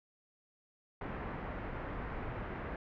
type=low-pass noise; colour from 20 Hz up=pink; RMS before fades=-41 dBFS; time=1.01-2.76 s; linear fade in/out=2 ms; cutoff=2000 Hz; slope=24 dB/octave; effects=none